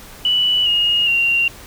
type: tone with pitch steps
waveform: sine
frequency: 2960 / 2861 / 2765 Hz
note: F#7 / F7 / F7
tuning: 0 / +41 / -18 cents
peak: -13 dBFS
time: 0.25-1.48 s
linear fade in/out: 2 ms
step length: 410 ms
effects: pink hiss -39 dBFS RMS until 1.66 s